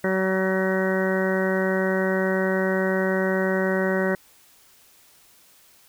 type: harmonic tone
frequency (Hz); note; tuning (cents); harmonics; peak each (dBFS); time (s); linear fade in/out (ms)
189.1; F#3; +38; 1 / 2 / 3 / 4 / 5 / 6 / 7 / 8 / 9 / 10; -25 / -25 / -26 / -37 / -36 / -38 / -40 / -31 / -40 / -30; 0.04-4.15; 2
effects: white hiss -55 dBFS RMS until 5.88 s